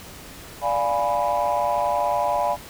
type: chord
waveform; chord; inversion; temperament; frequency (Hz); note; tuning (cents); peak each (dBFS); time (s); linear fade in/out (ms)
sine; D diminished seventh; none; equal; 587.3 / 698.5 / 830.6 / 987.8; D5 / F5 / Ab5 / Cb6; 0 / 0 / 0 / 0; -24; 0.61-2.57; 50
effects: tanh soft clip ceiling -13 dBFS + pink hiss -41 dBFS RMS until 2.69 s